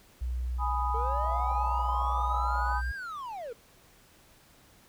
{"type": "tone", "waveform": "sine", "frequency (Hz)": 61.74, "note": "B1", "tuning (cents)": 0, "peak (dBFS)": -29, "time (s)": [0.21, 2.92], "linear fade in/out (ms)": 10}
{"type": "chord", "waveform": "sine", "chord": "G# minor", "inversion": "none", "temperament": "equal", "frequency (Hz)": [830.6, 987.8, 1244.5], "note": ["G#5", "B5", "D#6"], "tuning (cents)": [0, 0, 0], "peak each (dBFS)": -33, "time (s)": [0.58, 2.82], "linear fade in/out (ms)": 50}
{"type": "linear two-way sweep", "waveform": "triangle", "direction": "up then down", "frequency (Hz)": [440, 1640, 440], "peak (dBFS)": -34, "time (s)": [0.94, 3.53], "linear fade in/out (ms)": 5, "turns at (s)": 2.94}
{"type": "band-pass noise", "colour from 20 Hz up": "white", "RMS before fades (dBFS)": -44, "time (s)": [1.24, 2.73], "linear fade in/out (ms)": 2, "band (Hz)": [510, 1100], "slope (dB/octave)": 96}
{"effects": ["pink hiss -59 dBFS RMS until 4.88 s"]}